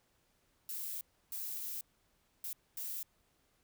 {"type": "noise bursts at uneven times", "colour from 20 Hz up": "violet", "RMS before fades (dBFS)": -41, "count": 4, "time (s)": [[0.69, 1.01], [1.32, 1.81], [2.44, 2.53], [2.77, 3.03]], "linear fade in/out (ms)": 2, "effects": ["pink hiss -74 dBFS RMS until 3.63 s"]}